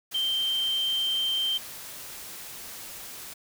sine tone in noise, 3136 Hz, G7, in tune, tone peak -24 dBFS, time 0.14-1.58 s, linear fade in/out 10 ms, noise white, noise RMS -41 dBFS, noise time 0.11-3.34 s, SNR +14 dB, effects none

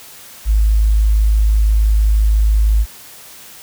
sine tone, 53 Hz, G#1, 36 cents sharp, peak -9 dBFS, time 0.45-2.86 s, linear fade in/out 50 ms, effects white hiss -38 dBFS RMS until 3.62 s

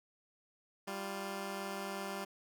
10% pulse tone pair together, 196.7 / 350.5 Hz, G3 / F4, +6 / +6 cents, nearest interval minor seventh, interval 1000 cents, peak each -32 / -36 dBFS, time 0.87-2.25 s, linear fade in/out 10 ms, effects none

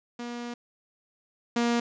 sawtooth tone pair in turn, 239.5 / 236.6 Hz, A#3 / A#3, +47 / +26 cents, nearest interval unison, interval 21 cents, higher first, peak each -30 / -19 dBFS, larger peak second, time 0.19-0.54 / 1.56-1.8 s, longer first, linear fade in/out 5 ms, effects resampled to 16000 Hz + 10-bit

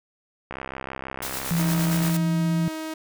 click train, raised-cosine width 0.5 ms, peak -17 dBFS, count 106, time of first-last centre 0.51-2.096 s, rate 66.2 Hz
white noise with tremolo, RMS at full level -31 dBFS, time 1.22-2.17 s, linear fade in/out 5 ms, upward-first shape square, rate 8.7 Hz, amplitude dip 35%
sine tone with vibrato, 168.7 Hz, E3, 40 cents sharp, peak -20 dBFS, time 1.51-2.68 s, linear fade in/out 0 ms, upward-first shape square, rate 16 Hz, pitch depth 13 cents each way
sawtooth tone, 316.2 Hz, D#4, 28 cents sharp, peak -26 dBFS, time 1.59-2.94 s, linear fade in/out 5 ms
effects none

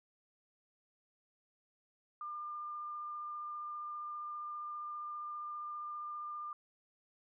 sine tone with vibrato, 1200 Hz, D6, 37 cents sharp, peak -40 dBFS, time 2.21-6.53 s, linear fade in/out 2 ms, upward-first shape sine, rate 15 Hz, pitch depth 9 cents each way, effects none

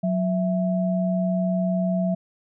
sine tone pair together, 183.31 / 659.3 Hz, F#3 / E5, -16 / 0 cents, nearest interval octave + minor seventh, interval 2216 cents, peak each -21 / -26 dBFS, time 0.03-2.15 s, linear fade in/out 10 ms, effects none

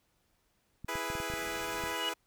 clicks, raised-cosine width 5 ms, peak -30 dBFS, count 8, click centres 0.846 / 0.955 / 1.102 / 1.153 / 1.202 / 1.301 / 1.338 / 1.838 s
10% pulse chord, E major, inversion none, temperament equal, 329.6 / 415.3 / 493.9 Hz, E4 / G#4 / B4, 0 / 0 / 0 cents, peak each -31 / -31 / -30 dBFS, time 0.88-2.14 s, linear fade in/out 10 ms
pink noise, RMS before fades -49 dBFS, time 1.34-1.96 s, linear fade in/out 50 ms
sine tone with exponential growth, 2921 Hz, F#7, 23 cents flat, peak -29 dBFS, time 1.74-2.09 s, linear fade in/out 2 ms, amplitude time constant 74 ms
effects pink hiss -74 dBFS RMS until 2.26 s

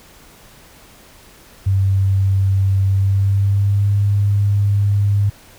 sine tone with pitch glide, 96.9 to 101.25 Hz, G2 to G#2, -20 to -43 cents, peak -12 dBFS, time 1.66-5.3 s, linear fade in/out 10 ms, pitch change +77 cents, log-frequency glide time 2.88-3.93 s, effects pink hiss -45 dBFS RMS until 5.58 s

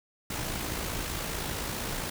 pink noise with amplitude modulation, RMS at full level -32 dBFS, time 0.3-2.1 s, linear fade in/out 5 ms, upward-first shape sine, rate 55.4 Hz, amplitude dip 40%, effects none

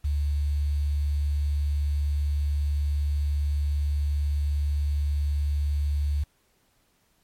sine tone with quantisation, 72.6 Hz, D2, 19 cents flat, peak -22 dBFS, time 0.04-6.24 s, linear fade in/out 10 ms, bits 8, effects pink hiss -67 dBFS RMS until 7.23 s + MP3 64 kbps

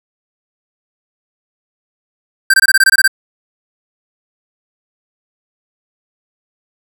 square tone bursts, 1568 Hz, G6, in tune, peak -6 dBFS, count 10, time 2.5-3.078 s, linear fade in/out 5 ms, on 38 ms, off 22 ms, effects none

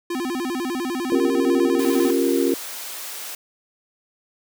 square tone with vibrato, 297.8 Hz, D4, 24 cents sharp, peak -24 dBFS, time 0.1-2.11 s, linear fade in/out 5 ms, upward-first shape square, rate 10 Hz, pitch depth 260 cents each way
sine chord, G half-diminished seventh, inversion second, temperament equal with one note detuned, 273.5 / 349.2 / 392 / 466.2 Hz, Db4 / F4 / G4 / Bb4, -23 / 0 / 0 / 0 cents, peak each -21 / -21 / -25 / -24 dBFS, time 1.12-2.54 s, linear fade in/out 2 ms
white high-pass noise, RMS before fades -33 dBFS, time 1.79-3.35 s, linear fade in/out 2 ms, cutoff 430 Hz, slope 12 dB/octave
effects none

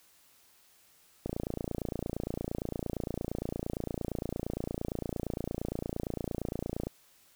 click train, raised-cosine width 2 ms, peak -20 dBFS, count 162, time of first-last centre 1.26-6.87 s, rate 28.7 Hz, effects white hiss -63 dBFS RMS until 7.35 s

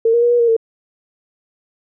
sine tone with pitch steps, 454.3 / 471.8 / 478.5 / 481.5 / 469 / 452.2 Hz, A#4 / A#4 / A#4 / B4 / A#4 / A4, -45 / +21 / +45 / -44 / +11 / +47 cents, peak -10 dBFS, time 0.05-0.566 s, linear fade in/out 5 ms, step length 86 ms, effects none

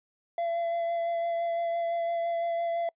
triangle tone with vibrato, 678 Hz, E5, 49 cents sharp, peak -25 dBFS, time 0.38-2.89 s, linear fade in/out 2 ms, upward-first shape sine, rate 5.9 Hz, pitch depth 14 cents each way, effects noise-tail reverb RT60 0.1 s tail -26 dB re dry + resampled to 8000 Hz

